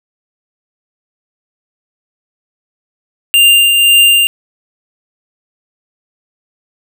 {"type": "tone with tremolo", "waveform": "square", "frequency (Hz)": 2794, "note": "F7", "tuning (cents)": 0, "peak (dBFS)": -4, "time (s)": [3.34, 4.27], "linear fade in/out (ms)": 0, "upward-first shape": "triangle", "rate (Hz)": 1.9, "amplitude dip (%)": 40, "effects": []}